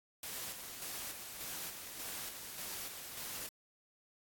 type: noise with tremolo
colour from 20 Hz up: white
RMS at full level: -43 dBFS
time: 0.23-3.49 s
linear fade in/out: 2 ms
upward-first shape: square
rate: 1.7 Hz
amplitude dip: 40%
effects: AAC 64 kbps